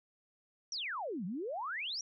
sine exponential two-way sweep, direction down then up, 5920 to 167.2 to 5920 Hz, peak -36 dBFS, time 0.72-2.01 s, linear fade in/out 2 ms, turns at 1.25 s, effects none

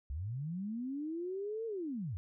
sine linear two-way sweep, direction up then down, 61.74 to 461.2 to 77.4 Hz, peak -36 dBFS, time 0.1-2.17 s, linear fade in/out 0 ms, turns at 1.66 s, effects none

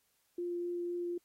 sine tone with vibrato, 349.2 Hz, F4, in tune, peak -34 dBFS, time 0.38-1.18 s, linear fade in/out 5 ms, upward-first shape triangle, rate 3.9 Hz, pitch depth 8 cents each way, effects white hiss -75 dBFS RMS until 1.24 s + AAC 48 kbps

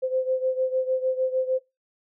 sine beating tone pair, 516 / 522.6 Hz, C5 / C5, -24 / -2 cents, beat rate 6.6 Hz, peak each -24 / -28 dBFS, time 0.02-1.59 s, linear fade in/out 20 ms, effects noise-tail reverb RT60 0.2 s tail -18 dB re dry

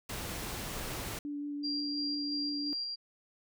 pink noise, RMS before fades -39 dBFS, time 0.09-1.19 s, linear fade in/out 5 ms
sine tone with vibrato, 290 Hz, D4, 22 cents flat, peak -35 dBFS, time 1.25-2.73 s, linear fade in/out 0 ms, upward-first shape sine, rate 5.8 Hz, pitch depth 10 cents each way
sine tone with tremolo, 4757 Hz, D8, 21 cents sharp, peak -33 dBFS, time 1.63-2.96 s, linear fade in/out 20 ms, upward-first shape square, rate 2.9 Hz, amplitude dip 25%
effects none

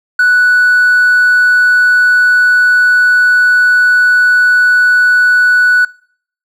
triangle tone, 1480 Hz, F#6, in tune, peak -3 dBFS, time 0.19-5.85 s, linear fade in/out 5 ms, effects noise-tail reverb RT60 0.6 s tail -26 dB re dry + tanh soft clip ceiling 0 dBFS

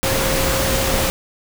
sine tone in noise, 534 Hz, C5, 35 cents sharp, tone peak -23 dBFS, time 0.03-1.1 s, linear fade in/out 0 ms, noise pink, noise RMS -19 dBFS, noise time 0.03-1.1 s, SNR -7 dB, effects none

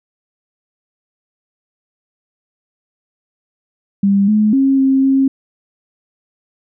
sine tone with pitch steps, 198.6 / 212.9 / 270.4 / 267.6 / 269.2 Hz, G3 / G#3 / C#4 / C4 / C4, +23 / +43 / -43 / +39 / +49 cents, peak -9 dBFS, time 4.03-5.28 s, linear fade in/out 5 ms, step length 250 ms, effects none

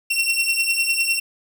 sawtooth beating tone pair, 2717 / 2726.9 Hz, F7 / F7, -48 / -42 cents, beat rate 9.9 Hz, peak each -18 dBFS, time 0.1-1.2 s, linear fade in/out 10 ms, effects 8-bit

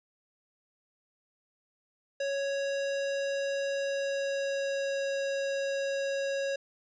square tone with pitch glide, 554.4 to 550.9 Hz, C#5 to C#5, 0 to -11 cents, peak -30 dBFS, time 2.2-6.56 s, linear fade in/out 5 ms, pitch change -11 cents, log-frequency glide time 3.72-5.07 s, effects resampled to 16000 Hz

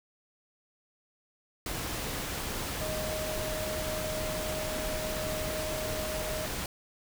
sine tone in noise, 622.3 Hz, D#5, in tune, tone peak -35 dBFS, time 2.81-6.46 s, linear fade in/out 2 ms, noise pink, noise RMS -35 dBFS, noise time 1.66-6.66 s, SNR -3 dB, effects none

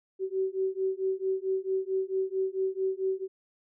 sine beating tone pair, 378.7 / 383.2 Hz, F#4 / G4, +40 / -39 cents, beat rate 4.5 Hz, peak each -30 dBFS, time 0.19-3.28 s, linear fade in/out 50 ms, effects none

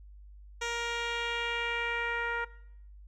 10% pulse tone with low-pass filter sweep, 469.9 Hz, A#4, 14 cents sharp, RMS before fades -33 dBFS, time 0.61-2.45 s, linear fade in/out 10 ms, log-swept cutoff 5700 to 1600 Hz, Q 1.8, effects noise-tail reverb RT60 0.7 s tail -20 dB re dry + added 50 Hz sine -48 dBFS peak until 3.07 s

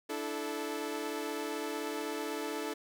sawtooth chord, D suspended second, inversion none, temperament equal with one note detuned, 293.7 / 329.6 / 436.2 Hz, D4 / E4 / A4, 0 / 0 / -15 cents, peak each -36 / -37 / -34 dBFS, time 0.09-2.74 s, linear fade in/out 10 ms, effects none

